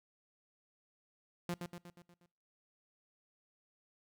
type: tone with echo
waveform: sawtooth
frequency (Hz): 174.61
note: F3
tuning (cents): 0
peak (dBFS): -31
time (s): 1.49-1.54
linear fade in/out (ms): 2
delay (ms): 120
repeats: 6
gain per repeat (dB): -5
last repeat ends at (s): 2.26
effects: noise-tail reverb RT60 0.6 s tail -24 dB re dry